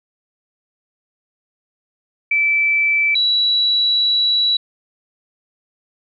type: tone pair in turn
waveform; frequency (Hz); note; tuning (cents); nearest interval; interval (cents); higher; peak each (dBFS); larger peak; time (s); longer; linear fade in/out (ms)
sine; 2320 / 3921; D7 / B7; -22 / -13; major sixth; 909; second; -13; neither; 2.31-3.15 / 3.15-4.57; second; 5
effects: none